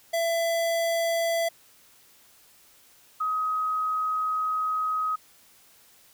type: tone pair in turn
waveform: square / sine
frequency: 669 / 1262.9 Hz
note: E5 / D#6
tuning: +25 / +25 cents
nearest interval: major seventh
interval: 1100 cents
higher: second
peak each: -24 dBFS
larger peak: neither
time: 0.13-1.49 / 3.2-5.16 s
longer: second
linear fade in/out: 10 ms
effects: white hiss -57 dBFS RMS until 6.13 s